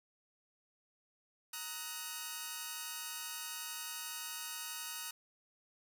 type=chord; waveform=5% pulse; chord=D# minor; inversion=second; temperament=equal with one note detuned; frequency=932.3 / 1267 / 1480 Hz; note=A#5 / D#6 / F#6; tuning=0 / +31 / 0 cents; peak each=-34 dBFS; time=1.53-5.11 s; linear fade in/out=5 ms; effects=none